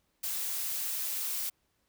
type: noise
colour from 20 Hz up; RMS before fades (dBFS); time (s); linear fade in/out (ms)
blue; -34; 0.23-1.5; 10
effects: pink hiss -75 dBFS RMS until 1.88 s